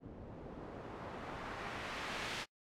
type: noise with low-pass filter sweep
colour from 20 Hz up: white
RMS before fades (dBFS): -45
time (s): 0-2.46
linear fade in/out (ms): 50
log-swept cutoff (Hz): 320 to 3500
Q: 0.74
effects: noise-tail reverb RT60 0.1 s tail -25 dB re dry